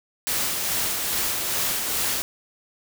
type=noise with tremolo; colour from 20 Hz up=white; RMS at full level=-24 dBFS; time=0.27-2.22 s; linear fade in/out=0 ms; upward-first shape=sine; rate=2.4 Hz; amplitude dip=30%; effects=none